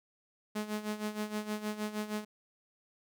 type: tone with tremolo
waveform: sawtooth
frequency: 211.9 Hz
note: G#3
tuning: 35 cents sharp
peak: -28 dBFS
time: 0.55-2.25 s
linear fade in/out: 10 ms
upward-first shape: sine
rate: 6.4 Hz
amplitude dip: 75%
effects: none